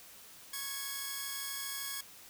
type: tone pair together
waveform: 5% pulse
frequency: 1100 / 1666.3 Hz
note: C#6 / G#6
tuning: -14 / +5 cents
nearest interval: perfect fifth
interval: 719 cents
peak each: -30 / -28 dBFS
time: 0.53-2.01 s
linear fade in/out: 5 ms
effects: white hiss -54 dBFS RMS until 2.29 s